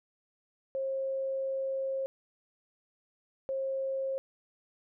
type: tone bursts at uneven times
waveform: sine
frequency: 536 Hz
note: C5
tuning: 42 cents sharp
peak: -30 dBFS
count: 2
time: 0.75-2.06 / 3.49-4.18 s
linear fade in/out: 0 ms
effects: none